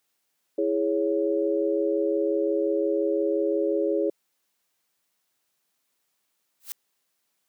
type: chord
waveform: sine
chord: C# minor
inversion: first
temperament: equal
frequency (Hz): 329.6 / 415.3 / 554.4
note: E4 / G#4 / C#5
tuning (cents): 0 / 0 / 0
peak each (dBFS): -26 / -25 / -27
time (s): 0.58-4.1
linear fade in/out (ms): 5
type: noise with exponential growth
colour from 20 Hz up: blue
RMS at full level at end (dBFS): -30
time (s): 6.6-6.72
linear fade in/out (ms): 0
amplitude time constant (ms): 26
effects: white hiss -75 dBFS RMS until 7.48 s + high-pass 150 Hz 12 dB/octave